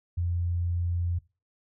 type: tone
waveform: sine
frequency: 86.8 Hz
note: F2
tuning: 10 cents flat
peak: -25 dBFS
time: 0.17-1.19 s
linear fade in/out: 10 ms
effects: noise-tail reverb RT60 0.3 s tail -21 dB re dry